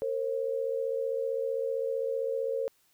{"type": "tone pair together", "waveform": "sine", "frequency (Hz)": [459.5, 535], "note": ["A#4", "C5"], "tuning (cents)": [-25, 38], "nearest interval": "minor third", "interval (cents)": 263, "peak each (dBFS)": [-31, -31], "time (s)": [0.02, 2.68], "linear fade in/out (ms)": 0, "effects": ["white hiss -68 dBFS RMS until 2.93 s"]}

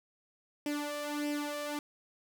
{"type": "tone with flanger", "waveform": "sawtooth", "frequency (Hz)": 293.7, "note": "D4", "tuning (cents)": 0, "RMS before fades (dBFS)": -36, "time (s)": [0.66, 1.79], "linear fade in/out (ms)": 2, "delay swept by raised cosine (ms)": [0.37, 1.77], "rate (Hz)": 1.6, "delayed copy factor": 0.7, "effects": []}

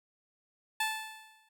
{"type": "tone with exponential decay", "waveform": "15% pulse", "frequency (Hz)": 875, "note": "A5", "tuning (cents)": -10, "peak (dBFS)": -21, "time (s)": [0.8, 1.49], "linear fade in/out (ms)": 5, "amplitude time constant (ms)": 150, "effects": []}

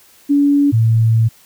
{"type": "tone pair in turn", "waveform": "sine", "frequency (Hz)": [285.2, 112.9], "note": ["C#4", "A2"], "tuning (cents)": [49, 45], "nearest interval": "octave + major third", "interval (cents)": 1604, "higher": "first", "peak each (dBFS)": -9, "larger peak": "neither", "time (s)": [[0.29, 0.72], [0.72, 1.29]], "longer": "second", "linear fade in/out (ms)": 20, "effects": ["white hiss -48 dBFS RMS until 1.45 s"]}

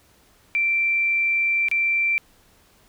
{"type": "tone with dropouts", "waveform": "sine", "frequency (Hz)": 2349, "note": "D7", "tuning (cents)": 0, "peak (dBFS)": -18, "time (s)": [0.55, 2.18], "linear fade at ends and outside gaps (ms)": 0, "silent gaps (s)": [1.685, 1.714], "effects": ["pink hiss -57 dBFS RMS until 2.88 s"]}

